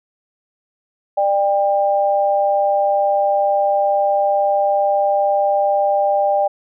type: tone pair together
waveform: sine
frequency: 596.3 / 796 Hz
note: D5 / G5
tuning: +26 / +26 cents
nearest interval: perfect fourth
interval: 500 cents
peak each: -16 dBFS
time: 1.17-6.48 s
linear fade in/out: 10 ms
effects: none